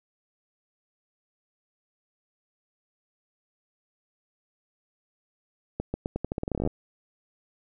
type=accelerating click train; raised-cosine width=2 ms; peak=-15 dBFS; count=18; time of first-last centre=5.8-6.674 s; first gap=140 ms; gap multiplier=0.85; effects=none